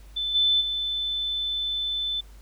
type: tone with level steps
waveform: sine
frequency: 3520 Hz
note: A7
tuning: in tune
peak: -25 / -18 / -25 dBFS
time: 0.16-2.21 s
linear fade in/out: 10 ms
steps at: 0.34 / 0.6 s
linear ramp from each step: 20 ms
effects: added 50 Hz sine -44 dBFS peak until 2.41 s + pink hiss -57 dBFS RMS until 2.41 s